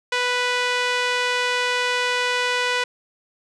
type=tone with band-pass filter; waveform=sawtooth; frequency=493.9 Hz; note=B4; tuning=in tune; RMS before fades=-22 dBFS; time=0.12-2.84 s; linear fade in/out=5 ms; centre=2400 Hz; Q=0.89; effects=resampled to 24000 Hz